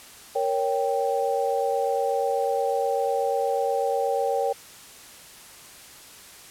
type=chord; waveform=sine; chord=G diminished; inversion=first; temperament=equal; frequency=466.2 / 554.4 / 784 Hz; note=Bb4 / Db5 / G5; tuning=0 / 0 / 0 cents; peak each=-26 dBFS; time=0.35-4.53 s; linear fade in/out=10 ms; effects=white hiss -46 dBFS RMS until 6.5 s + low-pass 12000 Hz 12 dB/octave